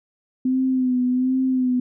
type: tone with vibrato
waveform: sine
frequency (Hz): 255.3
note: C4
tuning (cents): -42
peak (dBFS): -17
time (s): 0.45-1.8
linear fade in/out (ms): 5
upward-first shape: sine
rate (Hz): 1.3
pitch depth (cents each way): 41
effects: none